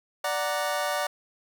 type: chord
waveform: 25% pulse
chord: D augmented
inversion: none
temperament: equal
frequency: 587.3 / 740 / 932.3 Hz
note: D5 / F#5 / A#5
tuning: 0 / 0 / 0 cents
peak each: -25 / -27 / -30 dBFS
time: 0.24-1.07 s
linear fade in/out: 5 ms
effects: none